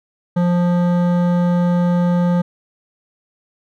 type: tone with hard clipping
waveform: triangle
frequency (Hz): 175.7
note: F3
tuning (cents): +11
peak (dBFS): -15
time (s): 0.36-2.42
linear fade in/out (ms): 10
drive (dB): 17
effects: none